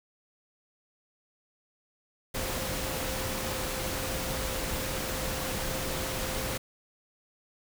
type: tone in noise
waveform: sine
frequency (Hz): 523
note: C5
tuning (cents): -1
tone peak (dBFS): -39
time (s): 2.34-6.58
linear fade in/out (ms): 10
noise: pink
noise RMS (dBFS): -33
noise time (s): 2.34-6.58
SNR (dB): -9
effects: none